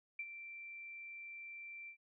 sine tone with ADSR envelope, 2349 Hz, D7, in tune, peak -38 dBFS, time 0.19-1.97 s, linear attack 4 ms, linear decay 52 ms, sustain -9 dB, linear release 88 ms, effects none

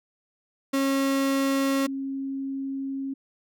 35% pulse / sine tone pair in turn, 272.5 / 271.2 Hz, C#4 / C#4, -29 / -38 cents, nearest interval unison, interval 9 cents, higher first, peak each -20 / -28 dBFS, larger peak first, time 0.73-1.87 / 1.87-3.14 s, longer second, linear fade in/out 10 ms, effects none

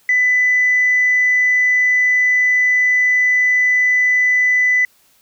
sine tone, 1997 Hz, B6, 19 cents sharp, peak -10 dBFS, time 0.09-4.85 s, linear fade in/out 2 ms, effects tanh soft clip ceiling -7 dBFS + white hiss -55 dBFS RMS until 5.21 s

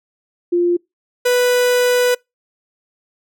sine / 45% pulse tone pair in turn, 349.2 / 493.8 Hz, F4 / B4, 0 / 0 cents, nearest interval tritone, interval 600 cents, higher second, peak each -12 dBFS, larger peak neither, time 0.52-0.77 / 1.25-2.15 s, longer second, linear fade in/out 10 ms, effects noise-tail reverb RT60 0.2 s tail -26 dB re dry

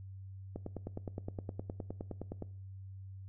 click train, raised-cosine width 2 ms, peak -26 dBFS, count 19, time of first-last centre 0.56-2.423 s, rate 9.66 Hz, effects noise-tail reverb RT60 0.5 s tail -20 dB re dry + added 96 Hz sine -45 dBFS peak until 3.28 s

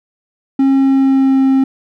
triangle tone with pitch glide, 270.5 to 266.9 Hz, C#4 to C4, -42 to +35 cents, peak -6 dBFS, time 0.59-1.64 s, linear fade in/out 5 ms, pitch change -23 cents, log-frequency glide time 0.77-1.41 s, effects none

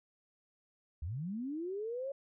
sine linear sweep, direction up, 67.1 to 561 Hz, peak -36 dBFS, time 1.02-2.12 s, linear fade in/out 5 ms, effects none

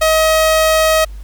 sawtooth tone, 634 Hz, D#5, 32 cents sharp, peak -6 dBFS, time 0.01-1.05 s, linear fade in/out 10 ms, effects added 50 Hz sine -27 dBFS peak until 1.23 s + pink hiss -49 dBFS RMS until 1.23 s

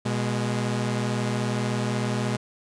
sawtooth tone pair together, 122.01 / 207.7 Hz, B2 / G#3, -21 / 0 cents, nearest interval major sixth, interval 921 cents, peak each -22 / -24 dBFS, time 0.05-2.37 s, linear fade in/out 10 ms, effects resampled to 22050 Hz

